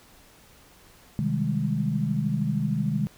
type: chord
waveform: sine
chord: Ab major seventh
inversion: first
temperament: just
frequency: 129.78 / 155.74 / 194.67 / 207.7 Hz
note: C3 / Eb3 / G3 / Ab3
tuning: -14 / +2 / -12 / 0 cents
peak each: -29 / -27 / -31 / -28 dBFS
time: 1.19-3.07 s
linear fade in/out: 0 ms
effects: pink hiss -54 dBFS RMS until 3.17 s